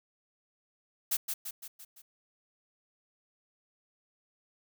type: noise with echo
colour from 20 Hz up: blue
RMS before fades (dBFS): -29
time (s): 1.11-1.17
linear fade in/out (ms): 10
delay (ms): 170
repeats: 5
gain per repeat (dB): -5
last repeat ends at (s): 2.02
effects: none